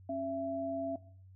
sine tone pair together, 272.7 / 668 Hz, C#4 / E5, -28 / +23 cents, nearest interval octave + major third, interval 1551 cents, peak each -38 / -35 dBFS, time 0.09-0.96 s, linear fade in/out 5 ms, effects noise-tail reverb RT60 0.5 s tail -17 dB re dry + added 94 Hz sine -53 dBFS peak until 1.35 s

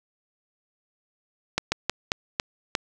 slowing click train, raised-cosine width 0.2 ms, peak -5 dBFS, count 6, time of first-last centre 1.58-2.752 s, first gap 140 ms, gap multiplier 1.26, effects none

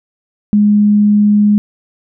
sine tone, 207.7 Hz, G#3, in tune, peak -6 dBFS, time 0.53-1.58 s, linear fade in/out 0 ms, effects none

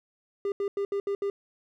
triangle tone bursts at uneven times, 400 Hz, G4, 35 cents sharp, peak -24 dBFS, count 6, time 0.45-0.52 / 0.6-0.68 / 0.77-0.85 / 0.92-1 / 1.07-1.15 / 1.22-1.3 s, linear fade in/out 2 ms, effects none

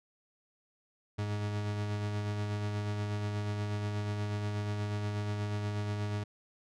40% pulse tone with tremolo, 103.83 Hz, G#2, in tune, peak -30 dBFS, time 1.18-6.24 s, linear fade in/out 10 ms, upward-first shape sine, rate 8.3 Hz, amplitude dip 30%, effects low-pass 6000 Hz 12 dB/octave

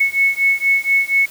sine beating tone pair, 2200 / 2204.2 Hz, C#7 / C#7, -14 / -10 cents, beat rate 4.2 Hz, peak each -16 dBFS, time 0-1.26 s, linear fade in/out 10 ms, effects white hiss -39 dBFS RMS until 1.3 s

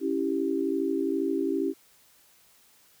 sine chord, C# diminished, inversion none, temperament equal, 277.2 / 329.6 / 392 Hz, C#4 / E4 / G4, 0 / 0 / 0 cents, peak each -29 dBFS, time 0-1.74 s, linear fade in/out 50 ms, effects white hiss -60 dBFS RMS until 3 s

